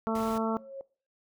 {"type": "harmonic tone", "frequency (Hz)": 223.2, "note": "A3", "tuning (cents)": 25, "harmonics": [1, 2, 3, 4, 5, 6], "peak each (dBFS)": [-30, -33, -35, -36, -37, -38], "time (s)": [0.07, 0.57], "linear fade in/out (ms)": 0}
{"type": "noise", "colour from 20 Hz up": "pink", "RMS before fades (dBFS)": -44, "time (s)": [0.15, 0.38], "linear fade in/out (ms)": 2}
{"type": "tone with exponential growth", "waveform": "sine", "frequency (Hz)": 544, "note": "C#5", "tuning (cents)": -33, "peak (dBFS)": -34, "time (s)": [0.25, 0.81], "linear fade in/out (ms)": 1, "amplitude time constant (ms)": 120}
{"effects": ["noise-tail reverb RT60 0.4 s tail -22 dB re dry"]}